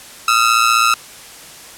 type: ring-modulated tone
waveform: sawtooth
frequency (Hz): 1310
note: E6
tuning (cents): -11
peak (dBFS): -4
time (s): 0.28-0.94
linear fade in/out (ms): 0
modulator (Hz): 57.7
effects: white hiss -37 dBFS RMS until 1.77 s + low-pass 11000 Hz 12 dB/octave